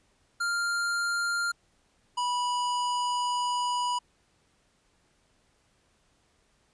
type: tone pair in turn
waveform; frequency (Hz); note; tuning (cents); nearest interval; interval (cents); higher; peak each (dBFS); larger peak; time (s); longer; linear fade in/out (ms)
square; 1396.9 / 979.9; F6 / B5; 0 / -14; tritone; 614; first; -27; neither; 0.4-1.52 / 2.17-3.99; second; 10
effects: pink hiss -68 dBFS RMS until 6.73 s + resampled to 22050 Hz